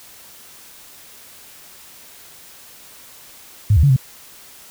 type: tone with pitch steps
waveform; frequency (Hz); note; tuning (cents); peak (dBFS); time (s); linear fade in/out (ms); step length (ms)
sine; 103.6 / 75.2 / 141.7 / 131; G#2 / D2 / C#3 / C3; -4 / +42 / +38 / +2; -9; 3.7-3.964; 5; 66
effects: white hiss -43 dBFS RMS until 4.7 s